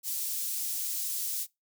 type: high-pass noise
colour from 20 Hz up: white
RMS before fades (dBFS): -33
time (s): 0.03-1.47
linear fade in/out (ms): 50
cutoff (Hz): 5600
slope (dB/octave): 12
effects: noise-tail reverb RT60 0.2 s tail -23 dB re dry